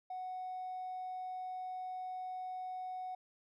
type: tone with hard clipping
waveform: sine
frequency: 740 Hz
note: F#5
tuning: in tune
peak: -40 dBFS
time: 0.1-3.15 s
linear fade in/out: 5 ms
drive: 1 dB
effects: none